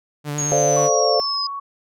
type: tone with vibrato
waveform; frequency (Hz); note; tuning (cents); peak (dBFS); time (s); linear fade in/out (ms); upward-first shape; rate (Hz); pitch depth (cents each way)
sawtooth; 146.83; D3; 0; -20; 0.24-0.9; 50; sine; 9.3; 24
type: exponential sweep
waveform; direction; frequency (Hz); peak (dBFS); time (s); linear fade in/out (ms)
sine; down; 6670 to 4976; -21; 0.38-1.47; 5
type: chord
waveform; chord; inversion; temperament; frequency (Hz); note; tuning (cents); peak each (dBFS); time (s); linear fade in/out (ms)
sine; D minor seventh; second; equal; 440 / 523.3 / 587.3 / 698.5; A4 / C5 / D5 / F5; 0 / 0 / 0 / 0; -21; 0.52-1.2; 0
type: tone with pitch glide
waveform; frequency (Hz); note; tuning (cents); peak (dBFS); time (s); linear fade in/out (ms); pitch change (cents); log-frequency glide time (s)
sine; 1108.7 to 1116.4; C#6 to C#6; 0 to +12; -26; 0.76-1.6; 10; +12; 1.24-1.31
effects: none